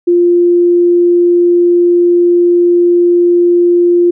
sine tone, 349.2 Hz, F4, in tune, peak -5 dBFS, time 0.07-4.11 s, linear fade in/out 10 ms, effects none

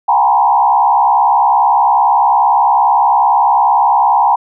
sine tone with frequency modulation, 880 Hz, A5, in tune, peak -7 dBFS, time 0.08-4.36 s, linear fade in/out 10 ms, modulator 68.8 Hz, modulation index 1.7, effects none

